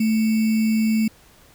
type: tone with sample-and-hold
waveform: sine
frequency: 220 Hz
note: A3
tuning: in tune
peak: -16 dBFS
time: 0-1.08 s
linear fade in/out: 5 ms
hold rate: 2450 Hz
effects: pink hiss -52 dBFS RMS until 1.54 s